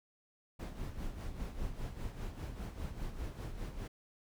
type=noise with tremolo; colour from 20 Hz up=brown; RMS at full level=-39 dBFS; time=0.59-3.88 s; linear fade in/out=10 ms; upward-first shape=sine; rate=5 Hz; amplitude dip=60%; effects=none